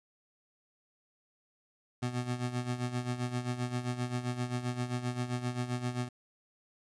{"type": "tone with tremolo", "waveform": "25% pulse", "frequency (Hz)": 123.47, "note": "B2", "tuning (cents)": 0, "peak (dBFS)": -26, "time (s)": [2.02, 6.09], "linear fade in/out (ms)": 10, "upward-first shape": "sine", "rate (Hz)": 7.6, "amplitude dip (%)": 70, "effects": ["resampled to 22050 Hz", "10-bit"]}